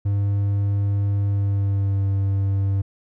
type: tone with pitch glide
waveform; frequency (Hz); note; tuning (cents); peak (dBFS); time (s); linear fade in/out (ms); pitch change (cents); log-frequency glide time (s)
triangle; 100.5 to 98.09; G2 to G2; +44 to +2; -16; 0.05-2.82; 10; -42; 1.25-2.06
effects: none